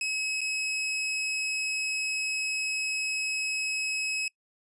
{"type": "tone with dropouts", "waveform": "sawtooth", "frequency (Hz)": 2562, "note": "E7", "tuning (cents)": -50, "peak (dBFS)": -25, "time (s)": [0.01, 4.28], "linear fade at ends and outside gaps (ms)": 2, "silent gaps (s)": [0.408, 0.414], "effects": ["noise-tail reverb RT60 0.1 s tail -25 dB re dry", "resampled to 24000 Hz"]}